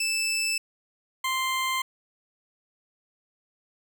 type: tone pair in turn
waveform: 20% pulse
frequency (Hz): 2637 / 1046.5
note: E7 / C6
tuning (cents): 0 / 0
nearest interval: octave + major third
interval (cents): 1600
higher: first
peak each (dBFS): -20 / -20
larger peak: neither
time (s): 0-0.58 / 1.24-1.82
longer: neither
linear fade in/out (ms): 5
effects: none